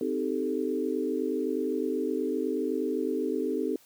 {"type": "chord", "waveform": "sine", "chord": "A half-diminished seventh", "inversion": "first", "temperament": "equal with one note detuned", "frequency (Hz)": [259.8, 311.1, 392, 440], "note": ["C4", "Eb4", "G4", "A4"], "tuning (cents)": [-12, 0, 0, 0], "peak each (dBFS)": -32, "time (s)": [0.01, 3.76], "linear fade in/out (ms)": 2, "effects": ["white hiss -59 dBFS RMS until 3.85 s", "high-pass 100 Hz 12 dB/octave"]}